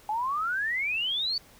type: exponential sweep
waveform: sine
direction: up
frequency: 830 to 4600 Hz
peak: -26 dBFS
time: 0.09-1.38 s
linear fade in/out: 2 ms
effects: pink hiss -55 dBFS RMS until 1.59 s